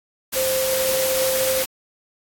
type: tone in noise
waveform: sine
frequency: 523.3 Hz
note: C5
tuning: in tune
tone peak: -20 dBFS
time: 0.35-1.64 s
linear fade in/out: 20 ms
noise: white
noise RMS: -24 dBFS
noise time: 0.32-1.66 s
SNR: +1 dB
effects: AAC 64 kbps